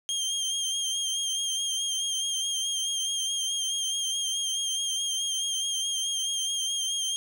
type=tone with vibrato; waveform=25% pulse; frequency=3197 Hz; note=G7; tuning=33 cents sharp; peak=-23 dBFS; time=0.09-7.16 s; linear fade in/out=0 ms; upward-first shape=sine; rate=4.7 Hz; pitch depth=34 cents each way; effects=none